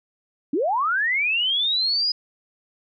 sine linear sweep, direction up, 253.9 to 5010 Hz, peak -19 dBFS, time 0.53-2.12 s, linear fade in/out 5 ms, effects none

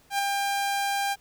sawtooth tone with ADSR envelope, 798 Hz, G5, 31 cents sharp, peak -18 dBFS, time 0.1-1.16 s, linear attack 89 ms, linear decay 4 ms, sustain -3 dB, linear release 38 ms, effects pink hiss -60 dBFS RMS until 1.2 s

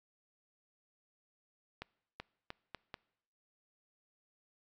accelerating click train, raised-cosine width 0.3 ms, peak -26 dBFS, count 5, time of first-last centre 1.82-2.942 s, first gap 380 ms, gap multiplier 0.8, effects noise-tail reverb RT60 0.8 s tail -24 dB re dry

